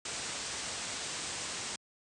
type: low-pass noise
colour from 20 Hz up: white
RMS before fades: -39 dBFS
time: 0.05-1.76 s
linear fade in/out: 5 ms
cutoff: 8800 Hz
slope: 96 dB/octave
effects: high-pass 60 Hz 12 dB/octave